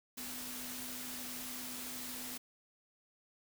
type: tone in noise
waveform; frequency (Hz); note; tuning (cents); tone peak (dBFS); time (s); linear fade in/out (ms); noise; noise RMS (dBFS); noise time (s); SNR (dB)
sine; 250; B3; +21; -50; 0.17-2.38; 10; white; -44; 0.17-2.38; -9
effects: none